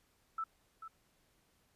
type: tone with echo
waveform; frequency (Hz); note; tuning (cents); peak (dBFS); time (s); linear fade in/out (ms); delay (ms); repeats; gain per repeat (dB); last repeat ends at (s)
sine; 1318.5; E6; 0; -35; 0.38-0.44; 5; 440; 1; -10; 0.88
effects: pink hiss -73 dBFS RMS until 1.75 s + resampled to 32000 Hz